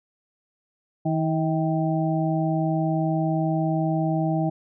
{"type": "harmonic tone with a mistuned harmonic", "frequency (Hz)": 160, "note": "D#3", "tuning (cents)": 49, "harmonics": [1, 2, 4, 5], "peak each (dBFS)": [-23, -26, -29, -30], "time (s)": [1.05, 4.5], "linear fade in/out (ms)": 10, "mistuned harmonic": 5, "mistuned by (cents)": -38, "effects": []}